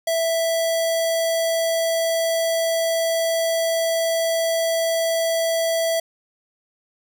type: tone with notch filter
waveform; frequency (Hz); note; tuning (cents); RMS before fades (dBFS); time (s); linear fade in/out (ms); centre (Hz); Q
square; 659.3; E5; 0; -21; 0.07-6; 5; 1300; 0.71
effects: none